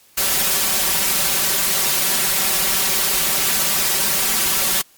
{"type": "noise with comb filter", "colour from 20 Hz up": "white", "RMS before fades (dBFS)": -18, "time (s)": [0.17, 4.82], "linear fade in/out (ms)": 10, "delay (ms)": 5.2, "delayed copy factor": 0.85, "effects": ["white hiss -52 dBFS RMS until 4.97 s", "MP3 96 kbps"]}